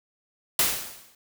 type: noise with exponential decay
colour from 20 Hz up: white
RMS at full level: -19 dBFS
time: 0.59-1.15 s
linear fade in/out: 2 ms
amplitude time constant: 120 ms
effects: none